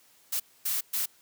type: noise bursts at uneven times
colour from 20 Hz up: blue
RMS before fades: -29 dBFS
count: 3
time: 0.32-0.4 / 0.65-0.81 / 0.93-1.06 s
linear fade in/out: 10 ms
effects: white hiss -61 dBFS RMS until 1.21 s + high-pass 80 Hz 12 dB/octave